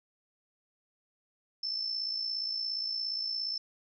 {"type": "tone with amplitude modulation", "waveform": "sine", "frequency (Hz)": 5300, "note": "E8", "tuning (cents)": 9, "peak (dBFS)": -29, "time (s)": [1.63, 3.58], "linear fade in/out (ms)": 5, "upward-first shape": "sine", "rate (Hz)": 57.2, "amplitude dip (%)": 55, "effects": []}